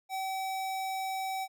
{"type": "tone", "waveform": "square", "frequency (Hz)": 765, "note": "G5", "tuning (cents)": -42, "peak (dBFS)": -33, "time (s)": [0.09, 1.48], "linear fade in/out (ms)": 50, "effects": []}